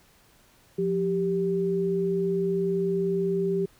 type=tone pair together; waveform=sine; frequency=176.05 / 391.7 Hz; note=F3 / G4; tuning=+14 / -1 cents; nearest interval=octave + major second; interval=1385 cents; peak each=-28 / -24 dBFS; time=0.78-3.66 s; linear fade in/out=10 ms; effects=pink hiss -59 dBFS RMS until 3.79 s